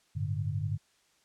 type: chord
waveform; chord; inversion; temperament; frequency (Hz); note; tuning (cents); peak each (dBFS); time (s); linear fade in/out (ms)
sine; G suspended second; none; equal; 98 / 110 / 146.83; G2 / A2 / D3; 0 / 0 / 0; -33 / -35 / -34; 0.15-0.78; 20
effects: white hiss -68 dBFS RMS until 1.24 s + low-pass 8000 Hz 12 dB/octave